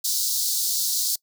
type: high-pass noise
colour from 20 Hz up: pink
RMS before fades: -24 dBFS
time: 0.04-1.16 s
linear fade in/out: 10 ms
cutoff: 4100 Hz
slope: 48 dB/octave
effects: noise-tail reverb RT60 0.1 s tail -24 dB re dry